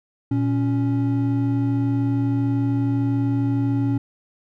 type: tone pair together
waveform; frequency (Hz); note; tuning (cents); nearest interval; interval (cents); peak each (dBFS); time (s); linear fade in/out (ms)
triangle; 117.26 / 278.9; A#2 / C#4; +11 / +11; octave + minor third; 1500; -19 / -19; 0.31-3.98; 5
effects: none

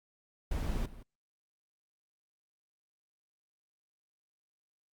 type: noise with echo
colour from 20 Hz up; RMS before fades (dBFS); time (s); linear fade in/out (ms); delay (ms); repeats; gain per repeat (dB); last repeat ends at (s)
brown; -33; 0.51-0.86; 5; 170; 1; -15; 1.03
effects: Opus 48 kbps

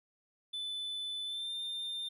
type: tone with pitch glide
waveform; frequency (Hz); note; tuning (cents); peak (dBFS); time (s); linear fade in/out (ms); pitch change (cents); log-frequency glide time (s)
triangle; 3504 to 3605; A7 to A7; -8 to +41; -35; 0.53-2.09; 10; +49; 1.25-1.53
effects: none

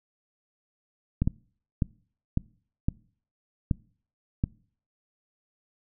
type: clicks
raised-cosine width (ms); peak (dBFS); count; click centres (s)
5; -11; 7; 1.22 / 1.275 / 1.822 / 2.374 / 2.885 / 3.712 / 4.439
effects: noise-tail reverb RT60 0.5 s tail -24 dB re dry

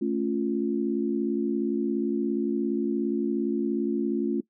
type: chord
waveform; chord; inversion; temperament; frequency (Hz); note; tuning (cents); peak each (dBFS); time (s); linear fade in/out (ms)
sine; A augmented; none; equal; 220 / 277.2 / 349.2; A3 / C#4 / E#4; 0 / 0 / 0; -28; 0.01-4.41; 10
effects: noise-tail reverb RT60 0.1 s tail -19 dB re dry

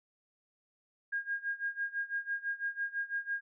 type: tone with tremolo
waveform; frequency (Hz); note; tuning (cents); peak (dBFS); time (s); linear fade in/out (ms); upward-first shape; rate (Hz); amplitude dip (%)
sine; 1624; G#6; -39; -30; 1.12-3.41; 10; sine; 6; 90
effects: none

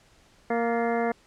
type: harmonic tone with a mistuned harmonic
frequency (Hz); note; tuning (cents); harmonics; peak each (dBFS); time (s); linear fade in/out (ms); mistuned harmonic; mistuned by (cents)
233; A#3; -1; 1 / 2 / 3 / 4 / 5 / 6 / 7 / 8 / 9; -29 / -27 / -28 / -37 / -39 / -38 / -38 / -44 / -39; 0.5-1.12; 5; 7; +87
effects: pink hiss -59 dBFS RMS until 1.26 s + low-pass 8000 Hz 12 dB/octave

